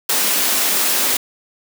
white high-pass noise, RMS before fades -17 dBFS, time 0.09-1.17 s, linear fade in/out 5 ms, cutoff 190 Hz, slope 48 dB/octave, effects none

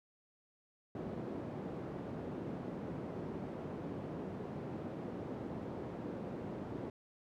white band-pass noise, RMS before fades -43 dBFS, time 0.95-6.9 s, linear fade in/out 2 ms, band 120 to 360 Hz, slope 12 dB/octave, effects none

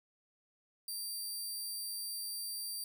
15% pulse tone, 4699 Hz, D8, in tune, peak -32 dBFS, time 0.88-2.84 s, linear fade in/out 2 ms, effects none

